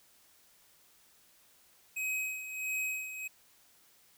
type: tone with tremolo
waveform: square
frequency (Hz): 2534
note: D#7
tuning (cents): +31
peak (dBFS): -32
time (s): 1.96-3.28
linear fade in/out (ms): 10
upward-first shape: sine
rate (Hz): 1.5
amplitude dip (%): 65
effects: white hiss -64 dBFS RMS until 4.17 s